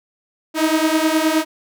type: beating tone pair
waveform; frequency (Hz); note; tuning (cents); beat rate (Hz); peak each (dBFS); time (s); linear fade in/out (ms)
sawtooth; 311.1 / 320.7; D#4 / E4; 0 / -48; 9.6; -14; 0.54-1.45; 50
effects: none